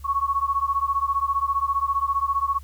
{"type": "beating tone pair", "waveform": "sine", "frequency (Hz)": [1103, 1118], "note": ["C#6", "C#6"], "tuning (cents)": [-9, 14], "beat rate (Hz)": 15, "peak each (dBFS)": [-23, -24], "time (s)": [0.04, 2.59], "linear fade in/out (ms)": 20, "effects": ["added 71 Hz sine -39 dBFS peak until 2.63 s", "white hiss -56 dBFS RMS until 2.63 s"]}